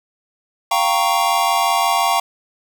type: chord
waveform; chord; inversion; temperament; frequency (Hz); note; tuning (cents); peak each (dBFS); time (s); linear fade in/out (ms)
square; G half-diminished seventh; third; equal; 698.5 / 784 / 932.3 / 1108.7; F5 / G5 / Bb5 / Db6; 0 / 0 / 0 / 0; -21; 0.71-2.2; 5
effects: none